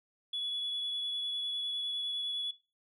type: tone with vibrato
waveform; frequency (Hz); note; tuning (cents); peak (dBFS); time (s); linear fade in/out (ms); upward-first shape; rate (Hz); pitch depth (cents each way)
sine; 3400; G#7; +40; -32; 0.33-2.51; 5; sine; 9.9; 9
effects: noise-tail reverb RT60 0.3 s tail -18 dB re dry + tanh soft clip ceiling -29 dBFS